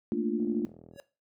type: chord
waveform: sine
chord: Bb major seventh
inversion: third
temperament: equal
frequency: 220 / 233.1 / 293.7 / 349.2 Hz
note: A3 / Bb3 / D4 / F4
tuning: 0 / 0 / 0 / 0 cents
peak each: -32 dBFS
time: 0.12-0.65 s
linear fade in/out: 0 ms
type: click train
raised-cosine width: 2 ms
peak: -36 dBFS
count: 24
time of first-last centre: 0.4-0.961 s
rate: 41 Hz
type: tone with exponential growth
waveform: square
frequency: 560 Hz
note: C#5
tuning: 18 cents sharp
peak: -39 dBFS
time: 0.92-1 s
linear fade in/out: 0 ms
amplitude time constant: 16 ms
effects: noise-tail reverb RT60 0.3 s tail -17 dB re dry + high-pass 100 Hz 12 dB/octave